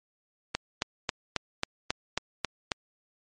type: click train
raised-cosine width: 0.2 ms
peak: -9 dBFS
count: 9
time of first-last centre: 0.55-2.718 s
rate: 3.69 Hz
effects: MP3 48 kbps